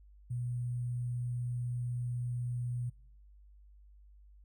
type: tone with sample-and-hold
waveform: sine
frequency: 122 Hz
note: B2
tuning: 21 cents flat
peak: -33 dBFS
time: 0.3-2.9 s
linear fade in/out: 10 ms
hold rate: 8820 Hz
effects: noise-tail reverb RT60 0.7 s tail -26 dB re dry + added 50 Hz sine -55 dBFS peak until 4.44 s